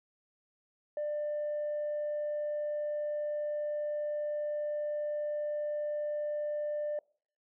sine tone, 595 Hz, D5, 22 cents sharp, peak -30 dBFS, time 0.97-6.99 s, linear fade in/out 2 ms, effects noise-tail reverb RT60 0.5 s tail -25 dB re dry + tanh soft clip ceiling -29 dBFS

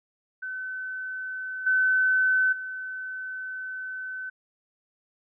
sine tone with level steps, 1519 Hz, F#6, 45 cents sharp, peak -31 / -19 / -32 dBFS, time 0.42-4.3 s, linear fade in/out 10 ms, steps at 1.66 / 2.52 s, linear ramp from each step 10 ms, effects none

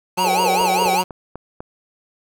square tone with vibrato, 850 Hz, G#5, 40 cents sharp, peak -17 dBFS, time 0.17-1.03 s, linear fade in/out 20 ms, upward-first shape sine, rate 5 Hz, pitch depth 200 cents each way
10% pulse tone, 182.9 Hz, F#3, 20 cents flat, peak -14 dBFS, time 0.17-1.04 s, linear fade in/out 10 ms
pink band-pass noise, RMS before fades -26 dBFS, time 0.24-0.95 s, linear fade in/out 5 ms, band 420 to 570 Hz, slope 48 dB/octave
click train, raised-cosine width 1 ms, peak -18 dBFS, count 5, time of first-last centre 0.61-1.605 s, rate 4.02 Hz
effects none

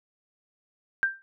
sine tone with exponential decay, 1577 Hz, G6, 10 cents sharp, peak -17 dBFS, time 1.03-1.22 s, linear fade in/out 0 ms, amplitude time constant 40 ms, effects none

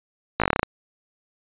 slowing click train, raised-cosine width 0.5 ms, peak -4 dBFS, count 10, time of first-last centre 0.4-0.631 s, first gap 17 ms, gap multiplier 1.1, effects resampled to 8000 Hz

